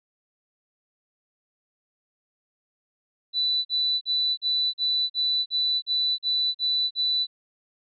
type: tone bursts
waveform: sine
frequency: 3978 Hz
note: B7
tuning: 12 cents sharp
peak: -21 dBFS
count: 11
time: 3.33-7.27 s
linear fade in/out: 50 ms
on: 320 ms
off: 42 ms
effects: none